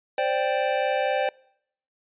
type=chord; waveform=square; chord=C suspended second; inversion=none; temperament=equal; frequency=523.3 / 587.3 / 784 Hz; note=C5 / D5 / G5; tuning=0 / 0 / 0 cents; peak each=-27 dBFS; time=0.18-1.29 s; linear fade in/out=2 ms; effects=noise-tail reverb RT60 0.7 s tail -25 dB re dry + resampled to 8000 Hz